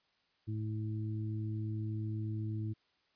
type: harmonic tone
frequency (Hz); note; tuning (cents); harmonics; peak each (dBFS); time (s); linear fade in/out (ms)
108.3; A2; -27; 1 / 2 / 3; -35 / -45 / -44; 0.47-2.74; 20
effects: white hiss -74 dBFS RMS until 3.15 s + resampled to 11025 Hz